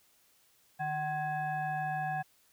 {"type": "tone with frequency modulation", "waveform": "sine", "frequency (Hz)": 754, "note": "F#5", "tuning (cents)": 32, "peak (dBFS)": -31, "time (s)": [0.79, 2.23], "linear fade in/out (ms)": 20, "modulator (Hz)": 907, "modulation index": 0.85, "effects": ["white hiss -67 dBFS RMS until 2.52 s"]}